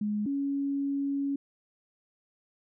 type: tone pair in turn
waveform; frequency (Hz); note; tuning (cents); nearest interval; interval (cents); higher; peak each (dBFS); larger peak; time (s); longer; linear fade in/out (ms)
sine; 209.1 / 279.1; G#3 / C#4; +12 / +12; perfect fourth; 500; second; -27; neither; 0.01-0.26 / 0.26-1.36; second; 5
effects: none